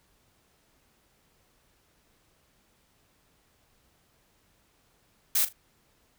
blue noise with echo, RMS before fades -24 dBFS, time 5.35-5.45 s, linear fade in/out 5 ms, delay 39 ms, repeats 2, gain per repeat -14 dB, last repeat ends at 5.528 s, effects pink hiss -67 dBFS RMS until 6.18 s

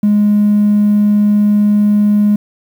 triangle tone, 207.7 Hz, G#3, in tune, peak -4 dBFS, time 0.03-2.36 s, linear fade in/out 5 ms, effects tanh soft clip ceiling -4 dBFS + 7-bit

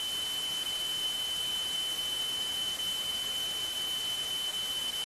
sine tone in noise, 3041 Hz, F#7, 47 cents sharp, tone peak -32 dBFS, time 0-5.04 s, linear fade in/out 0 ms, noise white, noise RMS -40 dBFS, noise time 0-5.04 s, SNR +5 dB, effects AAC 32 kbps

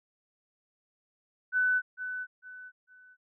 sine tone with echo, 1500 Hz, F#6, 23 cents sharp, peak -23 dBFS, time 1.52-1.82 s, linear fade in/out 50 ms, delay 450 ms, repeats 3, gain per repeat -10 dB, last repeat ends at 3.17 s, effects none

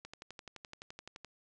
click train, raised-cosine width 0.2 ms, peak -29 dBFS, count 15, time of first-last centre 0.05-1.247 s, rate 11.7 Hz, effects resampled to 22050 Hz

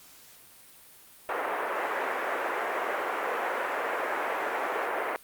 pink band-pass noise, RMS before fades -31 dBFS, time 1.29-5.16 s, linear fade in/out 0 ms, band 430 to 2000 Hz, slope 24 dB/octave, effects white hiss -53 dBFS RMS until 5.23 s + Opus 48 kbps

